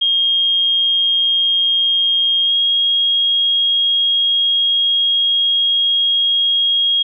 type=tone with pitch glide; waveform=sine; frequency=3239 to 3271 Hz; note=G#7 to G#7; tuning=-44 to -27 cents; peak=-12 dBFS; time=0.01-7.03 s; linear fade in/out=10 ms; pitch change=+17 cents; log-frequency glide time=2.44-2.53 s; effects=none